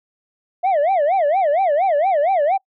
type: tone with vibrato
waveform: sine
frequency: 670 Hz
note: E5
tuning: 28 cents sharp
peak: -11 dBFS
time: 0.63-2.58 s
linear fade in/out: 20 ms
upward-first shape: sine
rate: 4.3 Hz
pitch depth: 280 cents each way
effects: noise-tail reverb RT60 0.1 s tail -26 dB re dry + tanh soft clip ceiling -13 dBFS